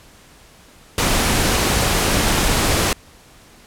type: noise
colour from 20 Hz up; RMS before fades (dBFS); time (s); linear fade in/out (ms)
pink; -17; 0.98-2.93; 2
effects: pink hiss -47 dBFS RMS until 3.66 s + low-pass 12000 Hz 12 dB/octave